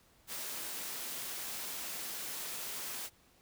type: high-pass noise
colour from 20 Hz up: white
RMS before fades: -41 dBFS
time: 0.27-3.1 s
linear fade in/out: 50 ms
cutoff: 160 Hz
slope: 12 dB/octave
effects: pink hiss -66 dBFS RMS until 3.41 s